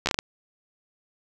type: slowing click train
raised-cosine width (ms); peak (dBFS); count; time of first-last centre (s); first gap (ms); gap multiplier
0.2; -6; 6; 0.06-0.189; 12; 1.39
effects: none